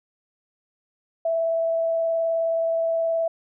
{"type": "tone with vibrato", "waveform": "sine", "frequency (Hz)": 659.3, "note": "E5", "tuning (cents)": 0, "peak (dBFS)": -20, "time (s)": [1.25, 3.28], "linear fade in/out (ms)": 5, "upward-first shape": "sine", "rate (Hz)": 19, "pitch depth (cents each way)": 9, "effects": []}